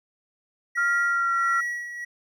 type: tone with tremolo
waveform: triangle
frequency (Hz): 1924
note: B6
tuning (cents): -46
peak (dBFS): -23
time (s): 0.75-2.05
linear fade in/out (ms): 10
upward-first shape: sine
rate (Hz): 1.5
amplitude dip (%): 65
type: tone with pitch glide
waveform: sine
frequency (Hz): 1396.9 to 1369.7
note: F6 to F6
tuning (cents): 0 to -34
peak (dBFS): -21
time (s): 0.77-1.61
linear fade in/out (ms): 10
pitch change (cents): -34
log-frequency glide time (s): 1.06-1.33
effects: none